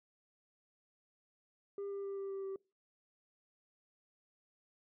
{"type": "tone with pitch steps", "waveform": "sine", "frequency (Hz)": [400, 397.5, 394.9, 392.4, 390, 387.5], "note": ["G4", "G4", "G4", "G4", "G4", "G4"], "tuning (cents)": [35, 24, 13, 2, -9, -20], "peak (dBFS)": -36, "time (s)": [1.78, 2.56], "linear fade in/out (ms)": 2, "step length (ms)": 130, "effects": ["noise-tail reverb RT60 0.3 s tail -26 dB re dry", "tanh soft clip ceiling -38 dBFS"]}